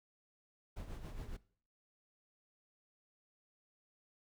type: noise with tremolo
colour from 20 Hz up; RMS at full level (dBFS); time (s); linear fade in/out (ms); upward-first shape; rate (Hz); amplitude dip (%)
brown; -43; 0.76-1.37; 10; sine; 7.2; 55
effects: noise-tail reverb RT60 0.5 s tail -20 dB re dry